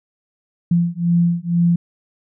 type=beating tone pair; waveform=sine; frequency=170.7 / 172.8 Hz; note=F3 / F3; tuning=-39 / -18 cents; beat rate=2.1 Hz; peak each=-17 dBFS; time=0.71-1.76 s; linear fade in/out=5 ms; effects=none